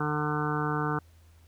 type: harmonic tone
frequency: 150 Hz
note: D3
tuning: 37 cents sharp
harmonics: 1 / 2 / 3 / 5 / 6 / 7 / 8 / 9 / 10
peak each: -31 / -34 / -35 / -38 / -37 / -39 / -35 / -37 / -37 dBFS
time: 0-0.99 s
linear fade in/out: 5 ms
effects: added 82 Hz sine -54 dBFS peak until 1.47 s + pink hiss -65 dBFS RMS until 1.47 s